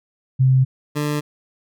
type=tone pair in turn; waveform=sine / 20% pulse; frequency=130.81 / 148.36 Hz; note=C3 / D3; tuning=0 / +18 cents; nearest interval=major second; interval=218 cents; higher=second; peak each=-11 / -15 dBFS; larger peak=first; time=0.39-0.65 / 0.95-1.21 s; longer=neither; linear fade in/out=20 ms; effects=none